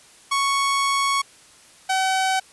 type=tone pair in turn; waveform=sawtooth; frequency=1108.7 / 760 Hz; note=C#6 / F#5; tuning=0 / +46 cents; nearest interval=perfect fifth; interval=654 cents; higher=first; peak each=-15 dBFS; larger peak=neither; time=0.31-1.22 / 1.89-2.4 s; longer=first; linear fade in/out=10 ms; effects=white hiss -50 dBFS RMS until 2.52 s + resampled to 24000 Hz